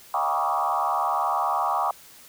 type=tone with frequency modulation; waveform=sine; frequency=960 Hz; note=B5; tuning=49 cents flat; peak=-21 dBFS; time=0.14-1.91 s; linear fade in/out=2 ms; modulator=74.4 Hz; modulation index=3.7; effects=white hiss -49 dBFS RMS until 2.28 s